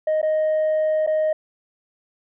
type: tone with dropouts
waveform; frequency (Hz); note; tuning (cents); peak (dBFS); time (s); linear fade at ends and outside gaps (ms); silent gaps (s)
sine; 622.3; D#5; 0; -15; 0.07-1.33; 5; 0.216-0.228 / 1.065-1.073
effects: tanh soft clip ceiling -16 dBFS